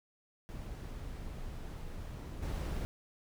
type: noise with level steps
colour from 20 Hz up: brown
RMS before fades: -43 / -36 dBFS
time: 0.49-2.85 s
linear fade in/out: 0 ms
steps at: 2.42 s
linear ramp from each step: 10 ms
effects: none